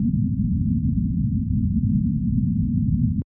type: low-pass noise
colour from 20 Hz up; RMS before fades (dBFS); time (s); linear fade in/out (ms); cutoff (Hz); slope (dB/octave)
white; -20; 0-3.22; 2; 250; 96
effects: high-pass 60 Hz 12 dB/octave